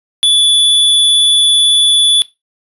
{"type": "tone", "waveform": "square", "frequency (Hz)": 3453, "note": "A7", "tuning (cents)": -33, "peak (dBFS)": -7, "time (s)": [0.23, 2.22], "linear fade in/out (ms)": 0, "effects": ["noise-tail reverb RT60 0.2 s tail -17 dB re dry", "resampled to 32000 Hz"]}